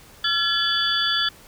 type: tone cluster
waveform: sine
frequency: 1367 / 1701 / 3037 / 3432 / 4620 Hz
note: F6 / G#6 / F#7 / A7 / D8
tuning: -37 / +41 / +44 / -44 / -29 cents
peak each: -27 / -26 / -29 / -22 / -28 dBFS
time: 0.24-1.29 s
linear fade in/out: 5 ms
effects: pink hiss -48 dBFS RMS until 1.47 s